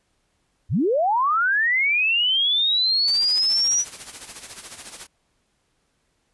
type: linear sweep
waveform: sine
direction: up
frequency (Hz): 61.74 to 5920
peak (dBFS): -17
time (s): 0.69-3.85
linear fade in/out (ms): 50
type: noise with tremolo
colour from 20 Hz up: white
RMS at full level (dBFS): -35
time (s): 3.07-5.07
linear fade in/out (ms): 10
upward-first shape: sine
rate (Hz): 14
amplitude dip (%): 65
effects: pink hiss -69 dBFS RMS until 6.33 s + resampled to 24000 Hz